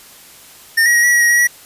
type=tone with pitch steps; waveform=square; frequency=1817 / 1909 / 1891 / 1937 / 1914 / 1891 / 1911 / 1931 Hz; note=A#6 / A#6 / A#6 / B6 / A#6 / A#6 / A#6 / B6; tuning=-45 / +41 / +24 / -34 / +45 / +24 / +43 / -39 cents; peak=-10 dBFS; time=0.77-1.474 s; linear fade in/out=10 ms; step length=88 ms; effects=white hiss -41 dBFS RMS until 1.65 s + resampled to 32000 Hz